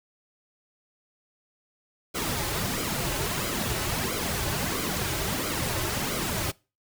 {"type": "noise with flanger", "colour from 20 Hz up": "pink", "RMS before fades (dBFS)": -29, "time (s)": [2.14, 6.52], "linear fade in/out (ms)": 20, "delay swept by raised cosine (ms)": [1.1, 4.3], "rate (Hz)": 1.5, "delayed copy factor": -0.65, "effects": ["noise-tail reverb RT60 0.3 s tail -23 dB re dry"]}